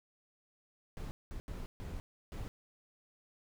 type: noise bursts at uneven times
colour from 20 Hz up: brown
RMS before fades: -42 dBFS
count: 5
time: 0.97-1.11 / 1.31-1.4 / 1.48-1.66 / 1.8-2 / 2.32-2.48 s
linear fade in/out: 0 ms
effects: none